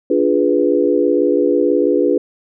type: chord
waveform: sine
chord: D diminished seventh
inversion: none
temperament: equal with one note detuned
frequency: 291.1 / 349.2 / 415.3 / 493.9 Hz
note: D4 / F4 / Ab4 / Cb5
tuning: -15 / 0 / 0 / 0 cents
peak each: -17 dBFS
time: 0.1-2.18 s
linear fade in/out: 5 ms
effects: none